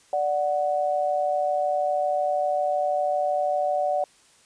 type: tone pair together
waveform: sine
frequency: 587.3 / 740 Hz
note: D5 / F#5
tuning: 0 / 0 cents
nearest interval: major third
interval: 400 cents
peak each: -24 dBFS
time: 0.13-4.04 s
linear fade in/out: 2 ms
effects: white hiss -57 dBFS RMS until 4.45 s + resampled to 22050 Hz